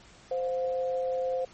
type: tone pair together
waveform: sine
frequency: 519.2 / 710 Hz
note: C5 / F5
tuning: -13 / +28 cents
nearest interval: perfect fourth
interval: 541 cents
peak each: -27 / -36 dBFS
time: 0.31-1.45 s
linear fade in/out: 5 ms
effects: pink hiss -54 dBFS RMS until 1.53 s + MP3 32 kbps